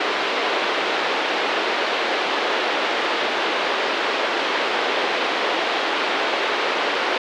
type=band-pass noise; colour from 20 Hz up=pink; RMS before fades=-22 dBFS; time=0-7.18 s; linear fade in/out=5 ms; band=360 to 3800 Hz; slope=24 dB/octave; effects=none